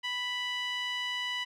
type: tone with band-pass filter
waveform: sawtooth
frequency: 987.8 Hz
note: B5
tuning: in tune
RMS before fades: -34 dBFS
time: 0.03-1.45 s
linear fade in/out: 20 ms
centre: 2600 Hz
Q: 3.9
effects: none